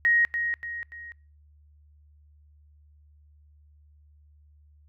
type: tone with echo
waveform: sine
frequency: 1880 Hz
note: A#6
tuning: 14 cents sharp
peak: -18 dBFS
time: 0.05-0.25 s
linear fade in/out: 0 ms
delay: 290 ms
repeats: 3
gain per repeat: -7 dB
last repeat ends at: 1.12 s
effects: noise-tail reverb RT60 0.4 s tail -26 dB re dry + added 74 Hz sine -54 dBFS peak until 4.88 s